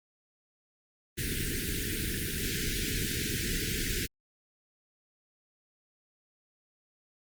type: band-stop noise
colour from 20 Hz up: pink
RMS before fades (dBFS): -32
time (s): 1.17-4.07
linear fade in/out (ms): 20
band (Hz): 450 to 1500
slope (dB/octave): 96
effects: Opus 32 kbps